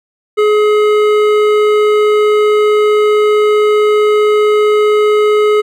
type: tone with hard clipping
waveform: triangle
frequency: 422.3 Hz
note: G#4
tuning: 29 cents sharp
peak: -9 dBFS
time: 0.37-5.62 s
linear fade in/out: 20 ms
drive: 16 dB
effects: none